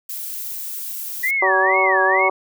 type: noise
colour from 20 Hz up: violet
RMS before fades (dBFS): -29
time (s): 0.09-1.31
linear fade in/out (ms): 5
type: tone with vibrato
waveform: sine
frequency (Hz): 1905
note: A#6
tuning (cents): +37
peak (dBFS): -17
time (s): 1.23-2.29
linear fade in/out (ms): 10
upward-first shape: sine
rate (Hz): 2.2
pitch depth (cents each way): 250
type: harmonic tone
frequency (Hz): 189.7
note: F#3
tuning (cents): +43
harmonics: 2 / 3 / 4 / 5 / 6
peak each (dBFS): -22 / -22 / -22 / -22 / -22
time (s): 1.42-2.3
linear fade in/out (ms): 5
effects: none